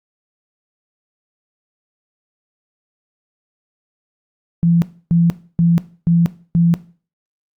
sine tone bursts, 169.5 Hz, E3, 49 cents sharp, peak -10 dBFS, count 5, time 4.63-6.74 s, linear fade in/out 0 ms, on 190 ms, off 290 ms, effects noise-tail reverb RT60 0.4 s tail -17 dB re dry + Opus 48 kbps

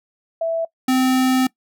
sine / square tone pair in turn, 659.3 / 258.5 Hz, E5 / C4, 0 / -21 cents, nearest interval octave + major third, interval 1621 cents, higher first, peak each -18 / -15 dBFS, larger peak second, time 0.41-0.65 / 0.88-1.47 s, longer second, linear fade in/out 5 ms, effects noise-tail reverb RT60 0.1 s tail -22 dB re dry

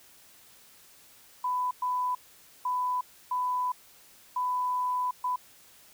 sine tone bursts at uneven times, 998 Hz, B5, 18 cents sharp, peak -26 dBFS, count 6, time 1.44-1.71 / 1.82-2.15 / 2.65-3.01 / 3.31-3.72 / 4.36-5.11 / 5.24-5.36 s, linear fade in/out 5 ms, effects white hiss -56 dBFS RMS until 5.93 s

